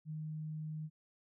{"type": "tone", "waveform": "sine", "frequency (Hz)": 155.1, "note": "D#3", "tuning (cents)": -5, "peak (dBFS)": -39, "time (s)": [0.05, 0.9], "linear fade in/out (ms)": 50, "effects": []}